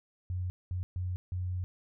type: tone bursts at uneven times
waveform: sine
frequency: 90.8 Hz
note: F#2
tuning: 32 cents flat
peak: -31 dBFS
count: 4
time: 0.3-0.5 / 0.71-0.83 / 0.96-1.16 / 1.32-1.64 s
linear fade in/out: 0 ms
effects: none